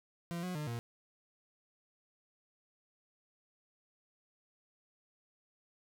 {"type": "tone with pitch steps", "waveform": "40% pulse", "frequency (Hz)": [171, 181.6, 150.6, 117.7], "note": ["F3", "F#3", "D3", "A#2"], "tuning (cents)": [-36, -32, 44, 17], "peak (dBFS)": -36, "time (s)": [0.31, 0.79], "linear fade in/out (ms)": 0, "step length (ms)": 120, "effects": []}